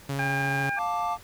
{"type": "tone with vibrato", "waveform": "sawtooth", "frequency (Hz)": 138.59, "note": "C#3", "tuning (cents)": 0, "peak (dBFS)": -24, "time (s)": [0.09, 0.7], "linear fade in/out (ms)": 5, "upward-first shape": "sine", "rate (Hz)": 14, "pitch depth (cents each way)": 11}
{"type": "harmonic tone", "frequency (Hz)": 803, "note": "G5", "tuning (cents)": 41, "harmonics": [1, 2, 3], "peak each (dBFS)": [-31, -28, -35], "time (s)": [0.19, 0.79], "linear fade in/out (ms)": 2}
{"type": "chord", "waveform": "triangle", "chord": "D minor", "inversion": "first", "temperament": "just", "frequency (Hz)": [704.8, 881, 1174.7], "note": ["F5", "A5", "D6"], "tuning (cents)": [16, 2, 0], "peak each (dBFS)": -28, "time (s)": [0.76, 1.18], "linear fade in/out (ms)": 50}
{"effects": ["pink hiss -50 dBFS RMS until 1.23 s"]}